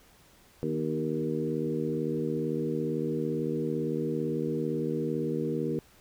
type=harmonic tone with a mistuned harmonic; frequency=77.8 Hz; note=D#2; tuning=in tune; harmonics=2 / 3 / 4 / 5 / 6; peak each=-34 / -34 / -34 / -34 / -34 dBFS; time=0.63-5.79 s; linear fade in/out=0 ms; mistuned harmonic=3; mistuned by=+31 cents; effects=pink hiss -59 dBFS RMS until 6 s